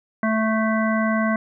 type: harmonic tone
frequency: 220 Hz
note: A3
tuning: in tune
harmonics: 1 / 3 / 5 / 7 / 9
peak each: -20 / -25 / -27 / -28 / -30 dBFS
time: 0.23-1.36 s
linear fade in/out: 2 ms
effects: none